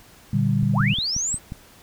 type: chord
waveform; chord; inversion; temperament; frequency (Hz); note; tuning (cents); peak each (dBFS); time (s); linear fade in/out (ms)
sine; G minor; first; just; 117.6 / 147 / 196; Bb2 / D3 / G3; +16 / +2 / 0; -22; 0.33-0.94; 5
type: click train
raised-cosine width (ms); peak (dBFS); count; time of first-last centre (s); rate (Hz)
5; -19; 6; 0.63-1.521; 5.61
type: linear sweep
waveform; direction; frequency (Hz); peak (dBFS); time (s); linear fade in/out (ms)
sine; up; 410 to 8540; -22; 0.73-1.39; 50
effects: pink hiss -50 dBFS RMS until 1.82 s